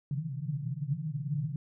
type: band-pass noise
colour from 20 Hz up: pink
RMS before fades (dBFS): -34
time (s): 0.11-1.56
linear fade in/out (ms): 2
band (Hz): 130 to 160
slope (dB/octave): 96
effects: none